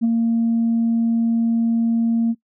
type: tone with ADSR envelope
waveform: sine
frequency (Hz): 230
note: A#3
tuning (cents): -23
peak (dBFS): -11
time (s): 0.01-2.35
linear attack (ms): 33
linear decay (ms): 22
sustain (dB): -3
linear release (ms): 46
effects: noise-tail reverb RT60 0.1 s tail -23 dB re dry + tanh soft clip ceiling -12 dBFS